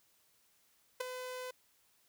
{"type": "tone with ADSR envelope", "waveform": "sawtooth", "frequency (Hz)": 506, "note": "B4", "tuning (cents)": 42, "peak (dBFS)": -27, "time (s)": [1, 1.51], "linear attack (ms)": 9, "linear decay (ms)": 8, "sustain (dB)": -10, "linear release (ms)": 6, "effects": ["white hiss -71 dBFS RMS until 2.08 s"]}